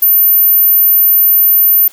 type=tone; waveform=sine; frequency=13480 Hz; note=G#9; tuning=25 cents sharp; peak=-5 dBFS; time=0.02-1.88 s; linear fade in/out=5 ms; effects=white hiss -40 dBFS RMS until 1.92 s + high-pass 80 Hz 12 dB/octave